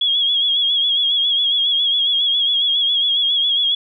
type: tone with vibrato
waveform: sine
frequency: 3322 Hz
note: G#7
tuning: in tune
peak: -14 dBFS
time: 0.01-3.75 s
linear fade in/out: 5 ms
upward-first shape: sine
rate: 7.3 Hz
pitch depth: 52 cents each way
effects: none